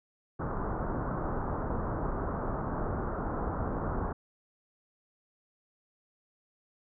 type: low-pass noise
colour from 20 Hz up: pink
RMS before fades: -33 dBFS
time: 0.39-4.13 s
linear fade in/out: 10 ms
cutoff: 1400 Hz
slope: 48 dB/octave
effects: none